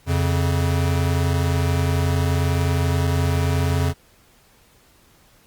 square tone pair together, 87.31 / 138.6 Hz, F2 / C#3, 0 / 0 cents, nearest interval minor sixth, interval 800 cents, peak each -20 / -23 dBFS, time 0.06-3.94 s, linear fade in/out 50 ms, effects pink hiss -55 dBFS RMS until 5.46 s + Opus 48 kbps

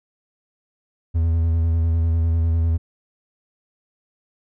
triangle tone with vibrato, 82.41 Hz, E2, in tune, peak -14 dBFS, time 1.14-2.78 s, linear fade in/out 20 ms, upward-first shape square, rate 10 Hz, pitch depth 21 cents each way, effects none

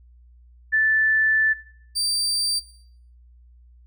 sine / 30% pulse tone pair in turn, 1756 / 4675 Hz, A6 / D8, -4 / -9 cents, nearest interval octave + perfect fourth, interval 1695 cents, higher second, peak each -16 / -19 dBFS, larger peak first, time 0.72-1.54 / 1.95-2.6 s, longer first, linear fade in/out 20 ms, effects noise-tail reverb RT60 0.6 s tail -17 dB re dry + added 60 Hz sine -48 dBFS peak until 3.86 s

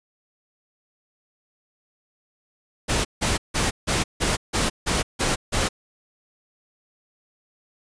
pink noise bursts, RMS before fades -22 dBFS, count 9, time 2.88-5.69 s, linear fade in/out 20 ms, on 170 ms, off 160 ms, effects resampled to 22050 Hz

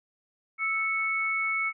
sine tone pair together, 1313.5 / 2209 Hz, E6 / C#7, -7 / -7 cents, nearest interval major sixth, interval 900 cents, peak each -32 / -26 dBFS, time 0.58-1.73 s, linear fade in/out 50 ms, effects none

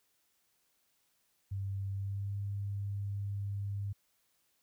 sine tone with pitch glide, 98 to 100.35 Hz, G2 to G2, 0 to +41 cents, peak -34 dBFS, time 1.51-3.93 s, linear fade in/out 10 ms, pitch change +41 cents, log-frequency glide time 1.93-2.34 s, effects white hiss -75 dBFS RMS until 4.62 s

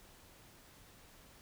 silence, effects pink hiss -60 dBFS RMS until 1.41 s

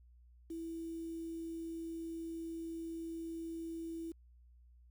sine tone with quantisation, 329.6 Hz, E4, in tune, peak -40 dBFS, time 0.5-4.12 s, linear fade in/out 5 ms, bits 10, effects added 60 Hz sine -59 dBFS peak until 4.9 s

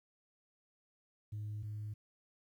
sine tone pair in turn, 105.5 / 105.87 Hz, G#2 / G#2, +28 / +34 cents, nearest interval unison, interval 6 cents, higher second, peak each -37 / -38 dBFS, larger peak first, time 1.32-1.63 / 1.63-1.94 s, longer neither, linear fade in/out 10 ms, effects tanh soft clip ceiling -37 dBFS + 12-bit

